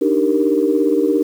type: chord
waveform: sine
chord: Eb major seventh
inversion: third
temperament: equal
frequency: 293.7 / 311.1 / 392 / 466.2 Hz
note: D4 / Eb4 / G4 / Bb4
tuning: 0 / 0 / 0 / 0 cents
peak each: -18 dBFS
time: 0.01-1.23 s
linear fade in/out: 10 ms
effects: tanh soft clip ceiling -2 dBFS + 7-bit